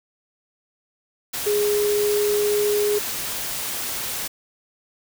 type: tone in noise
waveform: sine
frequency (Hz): 415.3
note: G#4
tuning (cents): 0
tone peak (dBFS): -18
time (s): 1.46-2.99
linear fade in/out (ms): 10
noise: white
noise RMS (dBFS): -28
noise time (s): 1.33-4.28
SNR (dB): +7
effects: none